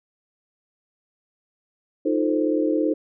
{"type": "chord", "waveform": "sine", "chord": "F dominant seventh", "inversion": "third", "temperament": "equal", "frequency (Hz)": [311.1, 349.2, 440, 523.3], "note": ["Eb4", "F4", "A4", "C5"], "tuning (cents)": [0, 0, 0, 0], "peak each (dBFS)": [-21, -27, -26, -26], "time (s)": [2.05, 2.94], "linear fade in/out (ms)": 10, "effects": []}